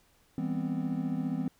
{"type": "chord", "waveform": "triangle", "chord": "C major seventh", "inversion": "first", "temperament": "equal with one note detuned", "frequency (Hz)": [164.81, 199.77, 246.9, 261.6], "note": ["E3", "G3", "B3", "C4"], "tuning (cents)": [0, 33, 0, 0], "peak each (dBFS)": [-33, -35, -33, -32], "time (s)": [0.38, 1.48], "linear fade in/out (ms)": 2, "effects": ["pink hiss -66 dBFS RMS until 1.59 s"]}